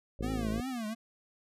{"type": "harmonic tone", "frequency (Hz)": 54, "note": "A1", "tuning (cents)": -32, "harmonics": [1, 2, 3, 4, 5, 6, 7, 8, 9, 10], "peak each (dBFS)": [-37, -40, -42, -43, -44, -45, -45, -46, -47, -47], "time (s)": [0.19, 0.61], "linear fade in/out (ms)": 5}
{"type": "tone with vibrato", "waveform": "square", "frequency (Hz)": 237, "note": "A#3", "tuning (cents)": 29, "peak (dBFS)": -35, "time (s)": [0.22, 0.95], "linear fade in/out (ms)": 20, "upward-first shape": "triangle", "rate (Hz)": 2.7, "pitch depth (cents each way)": 220}
{"effects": ["resampled to 32000 Hz"]}